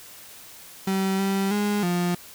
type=tone with pitch steps; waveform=35% pulse; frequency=192.1 / 195 / 206.3 / 176.1 Hz; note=G3 / G3 / G#3 / F3; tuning=-35 / -9 / -11 / +15 cents; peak=-20 dBFS; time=0.87-2.15 s; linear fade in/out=5 ms; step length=320 ms; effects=white hiss -45 dBFS RMS until 2.34 s